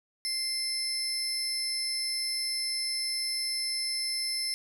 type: tone pair together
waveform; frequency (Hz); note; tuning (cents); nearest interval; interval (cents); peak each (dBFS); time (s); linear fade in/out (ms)
35% pulse; 2093 / 5274; C7 / E8; 0 / 0; octave + major third; 1600; -37 / -27; 0.25-4.54; 0
effects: none